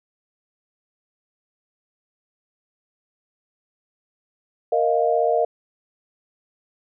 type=chord; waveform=sine; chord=Bb suspended fourth; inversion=none; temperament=equal; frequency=466.2 / 622.3 / 698.5 Hz; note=Bb4 / Eb5 / F5; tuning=0 / 0 / 0 cents; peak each=-21 dBFS; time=4.72-5.45 s; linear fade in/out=5 ms; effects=none